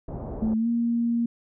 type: low-pass noise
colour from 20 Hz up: pink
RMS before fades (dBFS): -34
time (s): 0.08-0.54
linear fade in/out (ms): 5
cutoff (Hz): 770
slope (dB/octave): 24
type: tone with pitch glide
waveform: sine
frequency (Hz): 220 to 234.4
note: A3 to A#3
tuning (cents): 0 to +10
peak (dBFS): -21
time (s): 0.42-1.26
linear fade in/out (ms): 5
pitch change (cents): +110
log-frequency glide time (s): 0.56-0.68
effects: none